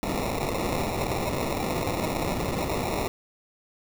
white noise with sample-and-hold, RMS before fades -28 dBFS, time 0.03-3.08 s, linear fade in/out 0 ms, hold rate 1575 Hz, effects none

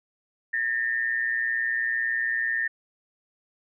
sine tone with amplitude modulation, 1811 Hz, A6, 49 cents sharp, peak -20 dBFS, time 0.53-2.68 s, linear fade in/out 10 ms, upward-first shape sine, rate 120 Hz, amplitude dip 75%, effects none

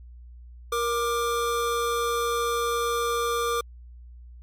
square tone pair together, 470.7 / 1186 Hz, A#4 / D6, +17 / +17 cents, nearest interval octave + major third, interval 1600 cents, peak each -27 dBFS, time 0.72-3.61 s, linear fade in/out 5 ms, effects added 60 Hz sine -42 dBFS peak until 4.42 s + MP3 64 kbps

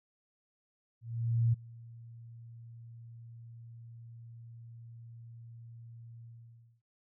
sine tone with ADSR envelope, 116.1 Hz, A#2, 7 cents flat, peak -23 dBFS, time 1.01-6.82 s, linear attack 520 ms, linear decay 16 ms, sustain -24 dB, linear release 580 ms, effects none

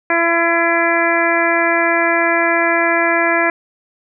harmonic tone, 336.9 Hz, E4, 38 cents sharp, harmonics 1 / 2 / 3 / 4 / 5 / 6 / 7, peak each -20 / -18 / -21 / -23 / -18 / -20 / -22 dBFS, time 0.1-3.5 s, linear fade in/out 2 ms, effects none

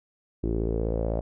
sawtooth tone with low-pass filter sweep, 55.9 Hz, A1, 28 cents sharp, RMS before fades -27 dBFS, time 0.43-1.21 s, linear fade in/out 10 ms, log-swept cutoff 350 to 610 Hz, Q 4.8, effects none

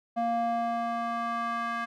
square tone with band-pass filter sweep, 233.1 Hz, A#3, in tune, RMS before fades -30 dBFS, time 0.16-1.86 s, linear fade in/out 20 ms, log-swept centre 640 to 1400 Hz, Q 2.6, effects none

